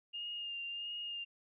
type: tone with vibrato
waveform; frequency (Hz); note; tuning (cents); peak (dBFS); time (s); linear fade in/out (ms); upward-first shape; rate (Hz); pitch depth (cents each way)
sine; 2822; F7; +17; -39; 0.13-1.25; 20; sine; 1.5; 24
effects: none